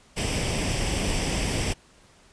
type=noise with comb filter; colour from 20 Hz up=pink; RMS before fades=-26 dBFS; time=0.16-1.74 s; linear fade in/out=20 ms; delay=0.37 ms; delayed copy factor=+0.6; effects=pink hiss -56 dBFS RMS until 2.32 s + resampled to 22050 Hz